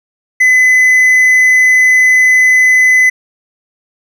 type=tone; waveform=triangle; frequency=2017 Hz; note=B6; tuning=36 cents sharp; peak=-3 dBFS; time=0.4-3.1 s; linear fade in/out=10 ms; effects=none